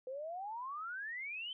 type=exponential sweep; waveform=sine; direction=up; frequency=501 to 3130 Hz; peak=-40 dBFS; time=0.07-1.53 s; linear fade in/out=2 ms; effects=none